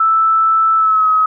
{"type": "tone with pitch glide", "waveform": "sine", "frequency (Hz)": [1318.5, 1273.6], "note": ["E6", "D#6"], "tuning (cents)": [0, 40], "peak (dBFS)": -9, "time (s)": [0, 1.26], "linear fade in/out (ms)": 5, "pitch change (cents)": -60, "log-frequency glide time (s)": [0.76, 1.08], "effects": []}